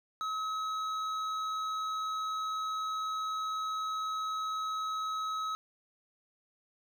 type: tone with hard clipping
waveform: sine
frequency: 1282 Hz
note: E6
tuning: 49 cents flat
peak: -34 dBFS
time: 0.21-5.55 s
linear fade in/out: 0 ms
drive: 8 dB
effects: none